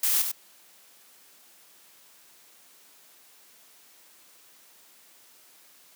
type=noise with echo; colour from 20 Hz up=blue; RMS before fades=-24 dBFS; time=0.03-0.22 s; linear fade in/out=5 ms; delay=97 ms; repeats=1; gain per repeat=-6 dB; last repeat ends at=0.317 s; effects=white hiss -56 dBFS RMS until 5.95 s + high-pass 200 Hz 12 dB/octave